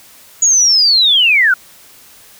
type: linear sweep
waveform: sine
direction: down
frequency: 6830 to 1400 Hz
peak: -7 dBFS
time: 0.42-1.54 s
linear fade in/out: 5 ms
effects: white hiss -42 dBFS RMS until 2.39 s